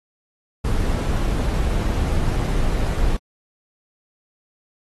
brown noise, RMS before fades -20 dBFS, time 0.64-3.17 s, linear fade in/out 10 ms, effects AAC 32 kbps

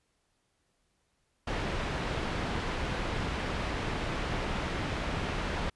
pink low-pass noise, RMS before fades -33 dBFS, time 1.47-5.7 s, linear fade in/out 5 ms, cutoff 3000 Hz, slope 12 dB/octave, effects pink hiss -75 dBFS RMS until 5.75 s + resampled to 24000 Hz

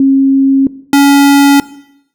sine / square tone pair in turn, 270.7 / 281.2 Hz, C#4 / C#4, -41 / +25 cents, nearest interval minor second, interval 66 cents, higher second, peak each -4 dBFS, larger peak neither, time 0-0.67 / 0.93-1.6 s, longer neither, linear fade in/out 2 ms, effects noise-tail reverb RT60 0.8 s tail -18 dB re dry

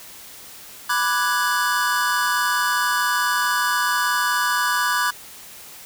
square chord, G# half-diminished seventh, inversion first, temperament equal, 987.8 / 1174.7 / 1480 / 1661.2 Hz, B5 / D6 / F#6 / G#6, 0 / 0 / 0 / 0 cents, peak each -25 dBFS, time 0.89-5.11 s, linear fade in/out 10 ms, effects white hiss -41 dBFS RMS until 5.85 s

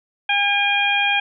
harmonic tone, 809 Hz, G#5, 46 cents flat, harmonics 1 / 2 / 3 / 4, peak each -22 / -23 / -19 / -23 dBFS, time 0.29-1.2 s, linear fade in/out 5 ms, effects none

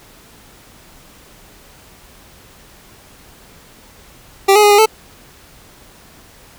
25% pulse tone with pitch steps, 391.7 / 420.6 / 413.3 / 409.2 / 438.1 Hz, G4 / G#4 / G#4 / G#4 / A4, -1 / +22 / -8 / -26 / -7 cents, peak -3 dBFS, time 4.48-4.86 s, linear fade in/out 10 ms, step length 76 ms, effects pink hiss -44 dBFS RMS until 6.58 s

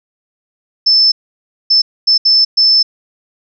sine tone bursts at uneven times, 5274 Hz, E8, in tune, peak -6 dBFS, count 5, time 0.86-1.12 / 1.7-1.82 / 2.07-2.18 / 2.25-2.45 / 2.57-2.83 s, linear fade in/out 10 ms, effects none

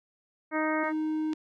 harmonic tone, 311.1 Hz, D#4, in tune, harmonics 1 / 2 / 3 / 4 / 5 / 6 / 7, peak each -29 / -32 / -34 / -35 / -36 / -37 / -37 dBFS, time 0.51-0.93 s, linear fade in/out 50 ms
triangle tone, 311.1 Hz, D#4, in tune, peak -25 dBFS, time 0.83-1.34 s, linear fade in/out 10 ms
click, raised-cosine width 0.2 ms, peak -24 dBFS, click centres 1.332 s
effects none

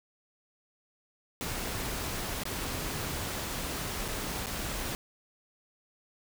pink noise with dropouts, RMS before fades -35 dBFS, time 1.41-4.95 s, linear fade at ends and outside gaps 0 ms, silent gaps 2.435-2.454 / 4.08-4.084 / 4.46-4.468 s, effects none

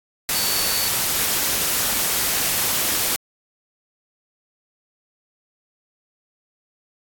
sine tone in noise, 4484 Hz, C#8, 19 cents sharp, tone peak -26 dBFS, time 0.35-0.88 s, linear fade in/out 0 ms, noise white, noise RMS -21 dBFS, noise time 0.29-3.16 s, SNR -8 dB, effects AAC 64 kbps

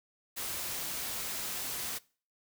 white noise, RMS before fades -37 dBFS, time 0.36-1.99 s, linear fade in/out 20 ms, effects noise-tail reverb RT60 0.4 s tail -22 dB re dry

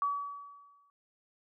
sine tone with exponential decay, 1140 Hz, C#6, 48 cents sharp, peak -26 dBFS, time 0.02-0.9 s, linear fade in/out 1 ms, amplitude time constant 190 ms, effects none

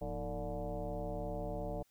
sine tone with frequency modulation, 311.1 Hz, D#4, in tune, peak -36 dBFS, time 0.01-1.83 s, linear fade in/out 10 ms, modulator 137 Hz, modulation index 3, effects white hiss -73 dBFS RMS until 1.9 s

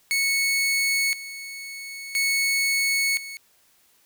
sawtooth tone with tremolo, 2207 Hz, C#7, 8 cents flat, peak -17 dBFS, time 0.11-3.37 s, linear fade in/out 0 ms, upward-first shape square, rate 0.49 Hz, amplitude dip 80%, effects white hiss -61 dBFS RMS until 4.05 s

